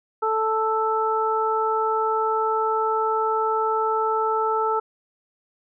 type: harmonic tone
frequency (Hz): 440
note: A4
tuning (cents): 0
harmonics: 1 / 2 / 3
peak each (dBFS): -24 / -24 / -24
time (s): 0.22-4.8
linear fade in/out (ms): 10
effects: none